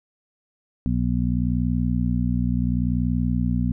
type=harmonic tone; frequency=60.7 Hz; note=B1; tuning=29 cents flat; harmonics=1 / 2 / 3 / 4; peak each=-25 / -25 / -25 / -25 dBFS; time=0.86-3.72 s; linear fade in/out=0 ms; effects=none